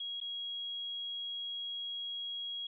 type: tone with dropouts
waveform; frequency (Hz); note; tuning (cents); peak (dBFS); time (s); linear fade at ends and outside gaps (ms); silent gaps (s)
sine; 3300; G#7; -12; -37; 0-2.67; 5; 0.203-0.212
effects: none